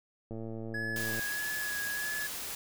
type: click train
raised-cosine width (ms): 2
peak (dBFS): -28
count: 100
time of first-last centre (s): 0.31-1.194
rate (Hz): 112
type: tone with vibrato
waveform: triangle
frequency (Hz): 1681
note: G#6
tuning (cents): +20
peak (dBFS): -32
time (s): 0.74-2.27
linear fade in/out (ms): 5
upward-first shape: sine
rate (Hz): 1.6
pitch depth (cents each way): 28
type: noise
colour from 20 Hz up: white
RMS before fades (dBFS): -39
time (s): 0.96-2.55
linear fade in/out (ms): 2
effects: none